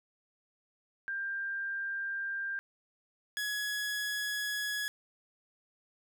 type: tone pair in turn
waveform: sine / sawtooth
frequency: 1590 / 1681.2 Hz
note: G6 / G#6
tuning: +24 / +21 cents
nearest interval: minor second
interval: 97 cents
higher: second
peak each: -33 / -29 dBFS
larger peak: second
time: 1.08-2.59 / 3.37-4.88 s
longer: neither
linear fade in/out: 0 ms
effects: none